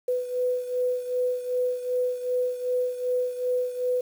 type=beating tone pair; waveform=sine; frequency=498 / 500.6 Hz; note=B4 / B4; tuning=+14 / +23 cents; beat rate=2.6 Hz; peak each=-25 / -30 dBFS; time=0.08-4.01 s; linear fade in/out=5 ms; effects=8-bit